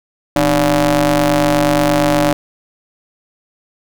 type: ring-modulated tone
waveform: sawtooth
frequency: 138.59 Hz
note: C#3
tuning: in tune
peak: -4 dBFS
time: 0.36-2.33 s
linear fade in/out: 0 ms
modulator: 440 Hz
effects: none